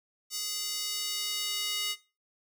square tone with high-pass filter sweep, 415.3 Hz, G#4, in tune, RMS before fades -34 dBFS, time 0.3-1.96 s, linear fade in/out 50 ms, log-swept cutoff 5200 to 3100 Hz, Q 1.5, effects noise-tail reverb RT60 0.3 s tail -17 dB re dry

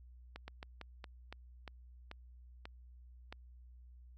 slowing click train, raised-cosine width 0.3 ms, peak -30 dBFS, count 10, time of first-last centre 0.36-3.325 s, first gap 120 ms, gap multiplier 1.24, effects added 61 Hz sine -54 dBFS peak until 4.17 s

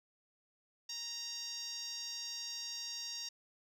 10% pulse tone with band-pass filter, 932.3 Hz, A#5, in tune, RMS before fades -43 dBFS, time 0.89-3.29 s, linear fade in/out 5 ms, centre 5500 Hz, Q 3.2, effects none

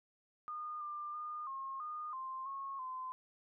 sine tone with pitch steps, 1221 / 1193 / 1217 / 1076 / 1223 / 1049 / 1092 / 1030 Hz, D#6 / D6 / D#6 / C6 / D#6 / C6 / C#6 / C6, -33 / +27 / -39 / +48 / -30 / +4 / -26 / -28 cents, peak -40 dBFS, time 0.48-3.12 s, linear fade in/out 0 ms, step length 330 ms, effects none

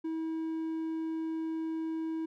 triangle tone, 322.1 Hz, E4, 40 cents flat, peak -30 dBFS, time 0.04-2.26 s, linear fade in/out 10 ms, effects none

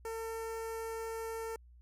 sawtooth tone with notch filter, 451 Hz, A4, 43 cents sharp, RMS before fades -40 dBFS, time 0.05-1.56 s, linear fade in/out 2 ms, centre 3600 Hz, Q 0.77, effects added 60 Hz sine -55 dBFS peak until 1.81 s + resampled to 32000 Hz

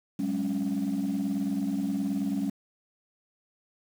sine chord, F# suspended second, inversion none, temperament equal with one note detuned, 188.99 / 207.7 / 277.2 Hz, F#3 / G#3 / C#4, +37 / 0 / 0 cents, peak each -31 / -29 / -28 dBFS, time 0.19-2.5 s, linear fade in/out 5 ms, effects tanh soft clip ceiling -22 dBFS + 8-bit

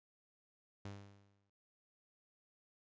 sawtooth tone with exponential decay, 100 Hz, G2, 35 cents sharp, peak -40 dBFS, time 0.85-1.5 s, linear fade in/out 5 ms, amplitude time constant 140 ms, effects resampled to 16000 Hz

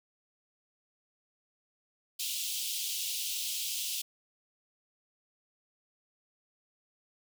pink high-pass noise, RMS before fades -35 dBFS, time 2.19-4.02 s, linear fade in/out 10 ms, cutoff 2800 Hz, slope 48 dB/octave, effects none

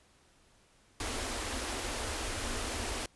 pink band-stop noise, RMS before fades -36 dBFS, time 1-3.06 s, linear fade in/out 2 ms, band 110 to 220 Hz, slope 96 dB/octave, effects pink hiss -65 dBFS RMS until 3.15 s + resampled to 24000 Hz

